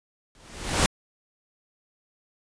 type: noise with exponential growth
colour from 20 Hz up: pink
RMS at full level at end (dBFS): -17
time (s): 0.35-0.86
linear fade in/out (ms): 1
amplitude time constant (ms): 110
effects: resampled to 22050 Hz